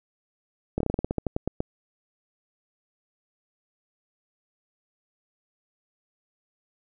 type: slowing click train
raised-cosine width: 2 ms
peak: -12 dBFS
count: 14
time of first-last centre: 0.78-1.604 s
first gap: 24 ms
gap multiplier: 1.15
effects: none